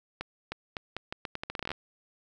accelerating click train, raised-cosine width 0.3 ms, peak -18 dBFS, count 17, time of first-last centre 0.21-1.716 s, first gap 310 ms, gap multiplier 0.8, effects none

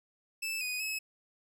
sawtooth tone with pitch steps, 2634 / 2486 / 2577 Hz, E7 / D#7 / E7, -2 / -2 / -40 cents, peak -30 dBFS, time 0.42-0.99 s, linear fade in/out 10 ms, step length 190 ms, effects none

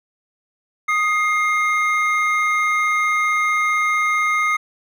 triangle tone pair together, 1244.5 / 2120 Hz, D#6 / C7, 0 / +22 cents, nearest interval major sixth, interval 922 cents, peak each -17 dBFS, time 0.88-4.57 s, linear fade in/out 10 ms, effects none

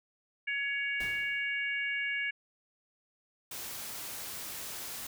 harmonic tone, 560 Hz, C#5, 18 cents sharp, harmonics 3 / 4 / 5, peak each -35 / -33 / -40 dBFS, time 0.47-2.31 s, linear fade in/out 10 ms
pink noise with exponential decay, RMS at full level -43 dBFS, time 1-1.65 s, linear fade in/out 5 ms, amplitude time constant 140 ms
white noise, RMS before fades -41 dBFS, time 3.51-5.07 s, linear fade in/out 5 ms
effects none

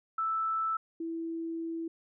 sine tone pair in turn, 1318.5 / 329.6 Hz, E6 / E4, 0 / 0 cents, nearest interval 2 octaves, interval 2400 cents, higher first, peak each -28 / -33 dBFS, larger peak first, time 0.18-0.77 / 1-1.88 s, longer second, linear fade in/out 5 ms, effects none

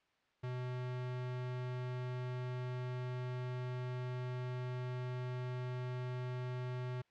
square tone, 125.5 Hz, B2, 28 cents sharp, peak -39 dBFS, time 0.43-7.02 s, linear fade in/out 10 ms, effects white hiss -75 dBFS RMS until 7.1 s + low-pass 3000 Hz 12 dB/octave

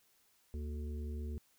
harmonic tone with a mistuned harmonic, 73.42 Hz, D2, in tune, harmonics 1 / 3 / 5 / 6, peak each -38 / -48 / -52 / -56 dBFS, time 0.54-1.38 s, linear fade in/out 0 ms, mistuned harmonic 3, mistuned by +75 cents, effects white hiss -71 dBFS RMS until 1.58 s

